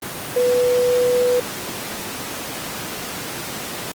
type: tone in noise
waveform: sine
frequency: 493.9 Hz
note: B4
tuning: in tune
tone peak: -14 dBFS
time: 0.36-1.4 s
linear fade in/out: 5 ms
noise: pink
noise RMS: -28 dBFS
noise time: 0.02-3.92 s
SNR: +11 dB
effects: high-pass 150 Hz 12 dB/octave + Opus 24 kbps